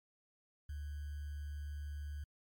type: tone with sample-and-hold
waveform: sine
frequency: 73.2 Hz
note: D2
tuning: 5 cents flat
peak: -40 dBFS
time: 0.69-2.24 s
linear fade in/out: 5 ms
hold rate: 1575 Hz
effects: MP3 96 kbps